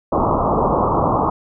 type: low-pass noise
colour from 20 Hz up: white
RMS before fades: -17 dBFS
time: 0.12-1.3 s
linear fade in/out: 5 ms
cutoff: 1200 Hz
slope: 96 dB/octave
effects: none